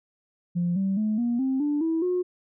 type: tone with pitch steps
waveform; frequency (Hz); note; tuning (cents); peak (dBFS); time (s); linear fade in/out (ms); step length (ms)
sine; 174.4 / 193.51 / 214.7 / 238.2 / 264.3 / 293.3 / 325.4 / 361.1; F3 / G3 / A3 / A#3 / C4 / D4 / E4 / F#4; -2 / -22 / -42 / +38 / +18 / -2 / -22 / -42; -21; 0.55-2.23; 20; 210
effects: tanh soft clip ceiling -18 dBFS